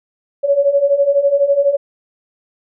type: beating tone pair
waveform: sine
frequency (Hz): 554.4 / 566.4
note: C#5 / C#5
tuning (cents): 0 / +37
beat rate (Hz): 12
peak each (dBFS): -16 / -12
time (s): 0.43-1.77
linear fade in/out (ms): 20
effects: none